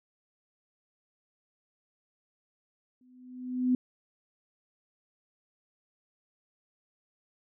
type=tone with exponential growth; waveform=sine; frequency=252 Hz; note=B3; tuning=35 cents sharp; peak=-20 dBFS; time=3.01-3.75 s; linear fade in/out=2 ms; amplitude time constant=160 ms; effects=none